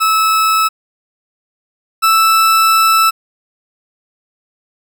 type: tone pair in turn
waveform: 40% pulse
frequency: 1302 / 1318.7 Hz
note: E6 / E6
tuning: -22 / 0 cents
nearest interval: unison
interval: 22 cents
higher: second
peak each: -9 / -7 dBFS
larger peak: second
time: 0-0.69 / 2.02-3.11 s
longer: second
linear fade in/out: 20 ms
effects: none